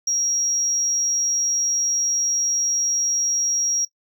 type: tone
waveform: triangle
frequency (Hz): 5650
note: F8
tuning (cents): +19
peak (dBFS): -16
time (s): 0.07-3.85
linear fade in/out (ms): 5
effects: noise-tail reverb RT60 0.1 s tail -21 dB re dry + tanh soft clip ceiling -16 dBFS